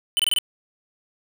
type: tone bursts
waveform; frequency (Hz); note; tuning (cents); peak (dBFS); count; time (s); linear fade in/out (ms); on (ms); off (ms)
square; 3022; F#7; +36; -18; 5; 0.17-0.386; 0; 24; 24
effects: none